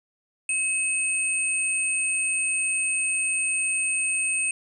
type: tone pair together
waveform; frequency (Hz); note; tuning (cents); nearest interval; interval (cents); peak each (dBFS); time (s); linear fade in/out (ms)
sine; 2569 / 8641; E7 / C#9; -45 / -45; octave + major sixth; 2100; -25; 0.49-4.51; 2
effects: 9-bit